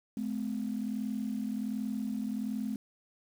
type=tone pair together; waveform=sine; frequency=213.3 / 254.6 Hz; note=G#3 / C4; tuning=+46 / -47 cents; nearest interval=minor third; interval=307 cents; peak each=-33 / -35 dBFS; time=0.17-2.76 s; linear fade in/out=2 ms; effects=tanh soft clip ceiling -24 dBFS + 9-bit